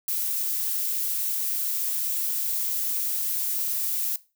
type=noise; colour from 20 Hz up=violet; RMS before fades=-27 dBFS; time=0.08-4.16 s; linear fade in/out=2 ms; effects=noise-tail reverb RT60 0.3 s tail -18 dB re dry